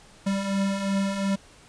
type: beating tone pair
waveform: square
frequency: 194 / 196.8 Hz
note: G3 / G3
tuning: -18 / +7 cents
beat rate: 2.8 Hz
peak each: -32 / -25 dBFS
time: 0.26-1.36 s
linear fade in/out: 10 ms
effects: pink hiss -52 dBFS RMS until 1.68 s + resampled to 22050 Hz